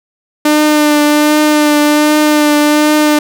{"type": "tone with vibrato", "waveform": "sawtooth", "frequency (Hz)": 299.5, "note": "D4", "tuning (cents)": 34, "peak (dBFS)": -3, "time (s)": [0.45, 3.19], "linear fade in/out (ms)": 5, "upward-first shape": "triangle", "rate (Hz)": 1.3, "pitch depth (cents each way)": 24, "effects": []}